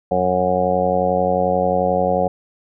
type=harmonic tone with a mistuned harmonic; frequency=91.3 Hz; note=F#2; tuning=23 cents flat; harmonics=1 / 2 / 3 / 4 / 5 / 6 / 7 / 8 / 9; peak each=-31 / -24 / -31 / -31 / -23 / -19 / -30 / -20 / -29 dBFS; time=0.11-2.28 s; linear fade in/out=5 ms; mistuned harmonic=1; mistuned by=-92 cents; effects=none